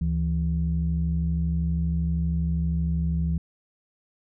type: tone pair together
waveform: sine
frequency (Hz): 72.85 / 165.5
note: D2 / E3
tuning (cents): -13 / +7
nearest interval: octave + major second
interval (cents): 1420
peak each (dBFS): -24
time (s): 0.01-3.38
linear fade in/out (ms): 5
effects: tanh soft clip ceiling -15 dBFS